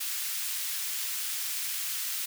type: high-pass noise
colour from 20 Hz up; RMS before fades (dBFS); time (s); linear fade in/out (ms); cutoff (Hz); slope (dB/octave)
white; -33; 0-2.26; 10; 1800; 12
effects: none